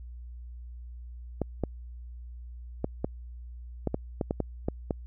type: clicks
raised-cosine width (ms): 2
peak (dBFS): -14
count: 11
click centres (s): 1.417 / 1.637 / 2.844 / 3.045 / 3.873 / 3.944 / 4.212 / 4.309 / 4.403 / 4.685 / 4.908
effects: added 60 Hz sine -40 dBFS peak until 5.06 s